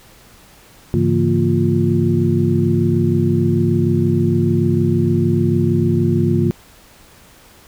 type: tone cluster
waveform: sine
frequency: 101.7 / 140.6 / 167.2 / 231.4 / 350.1 Hz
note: G#2 / C#3 / E3 / A#3 / F4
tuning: -36 / +25 / +25 / -13 / +4 cents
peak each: -19 dBFS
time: 0.94-6.51 s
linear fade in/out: 0 ms
effects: pink hiss -46 dBFS RMS until 7.67 s